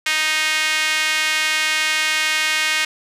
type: tone with high-pass filter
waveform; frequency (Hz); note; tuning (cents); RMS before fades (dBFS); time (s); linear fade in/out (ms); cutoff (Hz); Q
sawtooth; 311.1; D#4; 0; -19; 0.06-2.85; 5; 2100; 1.9
effects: low-pass 10000 Hz 12 dB/octave + 7-bit